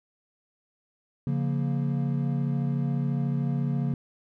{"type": "chord", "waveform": "triangle", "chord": "Bb minor", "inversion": "first", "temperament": "equal with one note detuned", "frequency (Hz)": [140.53, 174.61, 233.1], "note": ["Db3", "F3", "Bb3"], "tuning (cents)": [24, 0, 0], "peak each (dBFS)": [-24, -30, -29], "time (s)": [1.27, 3.94], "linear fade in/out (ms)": 2, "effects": []}